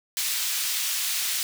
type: high-pass noise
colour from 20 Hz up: pink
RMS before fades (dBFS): -27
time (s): 0.17-1.43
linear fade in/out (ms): 0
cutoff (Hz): 3000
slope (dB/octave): 12
effects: none